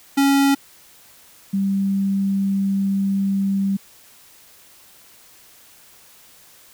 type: tone pair in turn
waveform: square / sine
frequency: 277.2 / 196.01 Hz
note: C#4 / G3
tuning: 0 / 0 cents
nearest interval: tritone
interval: 600 cents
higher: first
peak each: -14 / -17 dBFS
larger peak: first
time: 0.17-0.55 / 1.53-3.77 s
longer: second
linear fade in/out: 10 ms
effects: white hiss -49 dBFS RMS until 6.73 s